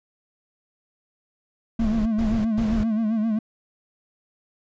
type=tone with vibrato; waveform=triangle; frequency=220 Hz; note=A3; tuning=in tune; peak=-18 dBFS; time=1.79-3.39 s; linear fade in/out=5 ms; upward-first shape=sine; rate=7.6 Hz; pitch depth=77 cents each way
type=noise bursts; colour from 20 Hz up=brown; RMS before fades=-28 dBFS; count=3; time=1.79-2.84 s; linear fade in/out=10 ms; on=270 ms; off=120 ms
effects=resampled to 16000 Hz